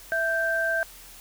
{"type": "tone pair together", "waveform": "sine", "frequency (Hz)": [659.4, 1567], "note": ["E5", "G6"], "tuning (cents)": [0, -1], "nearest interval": "octave + minor third", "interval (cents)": 1499, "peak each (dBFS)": [-27, -24], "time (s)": [0.12, 0.83], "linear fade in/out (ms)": 0, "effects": ["added 40 Hz sine -52 dBFS peak until 1.2 s", "white hiss -47 dBFS RMS until 1.2 s"]}